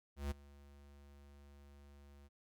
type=tone with ADSR envelope; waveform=square; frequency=71 Hz; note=C#2; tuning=42 cents sharp; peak=-36 dBFS; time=0.16-2.29 s; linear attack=150 ms; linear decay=14 ms; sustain=-22 dB; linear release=28 ms; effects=none